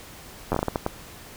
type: slowing click train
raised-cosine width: 1 ms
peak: -9 dBFS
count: 9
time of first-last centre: 0.52-0.864 s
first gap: 10 ms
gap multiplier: 1.4
effects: pink hiss -44 dBFS RMS until 1.36 s